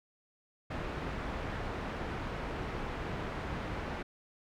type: low-pass noise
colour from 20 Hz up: pink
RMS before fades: -38 dBFS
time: 0.7-4.03 s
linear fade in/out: 10 ms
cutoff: 2000 Hz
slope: 12 dB/octave
effects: none